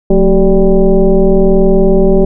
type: tone with frequency modulation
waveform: sine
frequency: 181.4 Hz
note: F#3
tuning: 34 cents flat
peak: -4 dBFS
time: 0.1-2.25 s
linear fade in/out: 5 ms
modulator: 202 Hz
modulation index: 1.7
effects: none